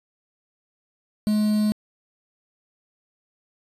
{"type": "tone with quantisation", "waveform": "triangle", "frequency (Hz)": 212, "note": "G#3", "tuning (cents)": 36, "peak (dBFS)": -16, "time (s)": [1.27, 1.72], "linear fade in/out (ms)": 0, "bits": 6, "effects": ["resampled to 32000 Hz"]}